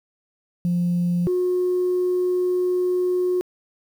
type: tone pair in turn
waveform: sine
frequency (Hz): 175 / 362.3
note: F3 / F#4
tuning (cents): +4 / -36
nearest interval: octave + minor second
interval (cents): 1260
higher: second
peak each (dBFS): -17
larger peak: neither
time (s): 0.65-1.27 / 1.27-3.41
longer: second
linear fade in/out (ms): 0
effects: tanh soft clip ceiling -15 dBFS + 8-bit